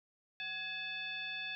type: tone with frequency modulation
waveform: sine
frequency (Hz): 2593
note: E7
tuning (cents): -29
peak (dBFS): -38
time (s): 0.4-1.55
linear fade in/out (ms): 0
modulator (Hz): 918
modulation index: 1.2
effects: none